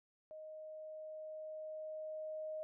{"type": "tone with level ramp", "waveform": "sine", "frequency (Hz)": 623, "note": "D#5", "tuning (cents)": 2, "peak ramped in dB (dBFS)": [-48, -40], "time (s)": [0.31, 2.63], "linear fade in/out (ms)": 0, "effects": []}